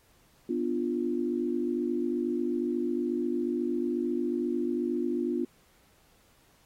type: chord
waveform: sine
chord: B diminished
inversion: none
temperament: equal with one note detuned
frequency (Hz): 246.9 / 295.2 / 349.2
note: B3 / D4 / F4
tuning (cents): 0 / +9 / 0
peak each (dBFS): -31 / -33 / -30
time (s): 0.49-5.45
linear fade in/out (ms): 5
effects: pink hiss -64 dBFS RMS until 6.65 s + AAC 48 kbps